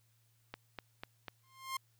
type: click train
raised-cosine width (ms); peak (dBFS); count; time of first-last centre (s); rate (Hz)
0.3; -26; 4; 0.54-1.283; 4.04
type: tone with exponential growth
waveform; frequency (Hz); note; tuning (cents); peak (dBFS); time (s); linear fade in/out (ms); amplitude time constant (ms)
sawtooth; 1059; C6; +21; -30; 1.43-1.77; 5; 72
effects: added 114 Hz sine -70 dBFS peak until 1.99 s + white hiss -75 dBFS RMS until 1.99 s